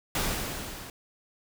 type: noise with level ramp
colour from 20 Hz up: pink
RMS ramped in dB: -27 to -43 dBFS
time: 0.15-0.9 s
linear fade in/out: 2 ms
effects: none

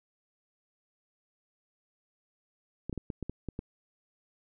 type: clicks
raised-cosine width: 3 ms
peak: -22 dBFS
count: 8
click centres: 2.896 / 2.928 / 2.977 / 3.102 / 3.227 / 3.296 / 3.487 / 3.591 s
effects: none

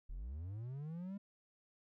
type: linear sweep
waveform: triangle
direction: up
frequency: 32.7 to 203.2 Hz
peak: -40 dBFS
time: 0.09-1.18 s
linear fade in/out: 10 ms
effects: none

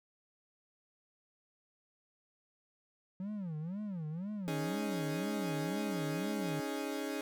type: tone with vibrato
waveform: triangle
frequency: 180 Hz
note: F#3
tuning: 47 cents flat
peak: -35 dBFS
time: 3.2-6.6 s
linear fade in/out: 2 ms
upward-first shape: sine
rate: 2 Hz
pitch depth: 290 cents each way
type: chord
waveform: 30% pulse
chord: C# suspended second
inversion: none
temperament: equal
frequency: 277.2 / 311.1 / 415.3 Hz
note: C#4 / D#4 / G#4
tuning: 0 / 0 / 0 cents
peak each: -37 / -38 / -39 dBFS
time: 4.48-7.21 s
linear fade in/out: 0 ms
effects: none

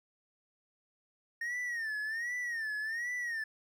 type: tone with vibrato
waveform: triangle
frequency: 1835 Hz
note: A#6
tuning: 28 cents flat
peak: -32 dBFS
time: 1.41-3.44 s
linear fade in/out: 5 ms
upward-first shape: sine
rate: 1.3 Hz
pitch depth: 130 cents each way
effects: none

